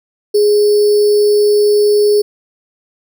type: tone with sample-and-hold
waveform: sine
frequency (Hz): 415.3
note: G#4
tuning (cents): 0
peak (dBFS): -7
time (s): 0.34-2.22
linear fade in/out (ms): 10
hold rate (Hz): 4900
effects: none